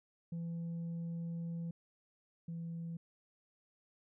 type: tone pair in turn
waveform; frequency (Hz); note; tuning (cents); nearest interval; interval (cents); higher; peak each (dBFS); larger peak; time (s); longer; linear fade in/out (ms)
sine; 168.1 / 167.04; E3 / E3; +34 / +23; unison; 11; first; -35 / -38; first; 0.32-1.71 / 2.48-2.97; first; 5
effects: tanh soft clip ceiling -37 dBFS